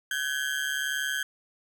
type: ring-modulated tone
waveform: 35% pulse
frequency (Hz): 1598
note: G6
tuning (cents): +33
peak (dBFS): -23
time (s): 0.11-1.23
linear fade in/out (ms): 2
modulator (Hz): 70.7
effects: none